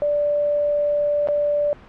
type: tone with dropouts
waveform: sine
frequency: 586 Hz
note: D5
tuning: 4 cents flat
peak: -17 dBFS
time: 0.02-1.73 s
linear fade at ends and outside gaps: 0 ms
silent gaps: 1.273-1.286 s
effects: pink hiss -45 dBFS RMS until 1.88 s + low-pass 2000 Hz 12 dB/octave